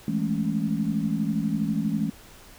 sine chord, A major seventh, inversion second, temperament equal, 164.81 / 207.7 / 220 / 277.2 Hz, E3 / G#3 / A3 / C#4, 0 / 0 / 0 / 0 cents, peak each -29 / -27 / -28 / -31 dBFS, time 0.08-2.1 s, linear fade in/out 2 ms, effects pink hiss -49 dBFS RMS until 2.58 s

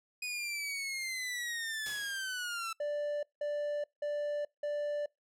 sawtooth linear sweep, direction down, 2489 to 1318.5 Hz, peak -32 dBFS, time 0.22-2.73 s, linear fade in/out 5 ms
white noise with exponential decay, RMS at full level -42 dBFS, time 1.86-2.65 s, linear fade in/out 1 ms, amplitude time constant 170 ms
triangle tone bursts, 587.3 Hz, D5, in tune, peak -30 dBFS, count 4, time 2.8-5.06 s, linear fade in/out 5 ms, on 430 ms, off 180 ms
effects noise-tail reverb RT60 0.2 s tail -26 dB re dry + low-pass 12000 Hz 12 dB/octave

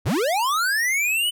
square linear sweep, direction up, 61.74 to 3022 Hz, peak -20 dBFS, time 0.05-1.31 s, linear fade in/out 20 ms, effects none

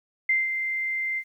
sine tone with ADSR envelope, 2086 Hz, C7, 6 cents flat, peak -18 dBFS, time 0.29-1.24 s, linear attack 5 ms, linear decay 180 ms, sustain -7 dB, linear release 64 ms, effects 10-bit

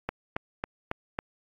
click train, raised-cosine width 0.5 ms, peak -14 dBFS, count 5, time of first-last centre 0.09-1.189 s, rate 3.64 Hz, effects AAC 64 kbps

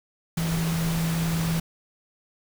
sine tone in noise, 164.81 Hz, E3, in tune, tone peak -23 dBFS, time 0.37-1.6 s, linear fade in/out 5 ms, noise pink, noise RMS -32 dBFS, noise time 0.37-1.6 s, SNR +6 dB, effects none

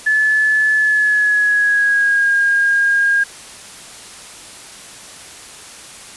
sine tone with pitch glide, 1728 to 1621.6 Hz, A6 to G#6, -32 to -42 cents, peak -11 dBFS, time 0.06-3.24 s, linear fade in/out 10 ms, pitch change -110 cents, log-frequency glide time 0.75-2.32 s, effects white hiss -36 dBFS RMS until 6.16 s + resampled to 24000 Hz

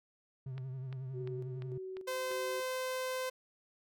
triangle tone with vibrato, 130.81 Hz, C3, in tune, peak -37 dBFS, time 0.46-1.78 s, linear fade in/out 5 ms, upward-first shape triangle, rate 11 Hz, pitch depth 65 cents each way
click train, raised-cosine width 0.3 ms, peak -34 dBFS, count 6, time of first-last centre 0.58-2.316 s, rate 2.88 Hz
sine tone with tremolo, 376.4 Hz, F#4, 30 cents sharp, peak -40 dBFS, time 1.13-2.64 s, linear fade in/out 50 ms, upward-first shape square, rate 1.7 Hz, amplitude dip 55%
sawtooth tone, 515 Hz, C5, 28 cents flat, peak -31 dBFS, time 2.07-3.3 s, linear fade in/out 10 ms
effects none

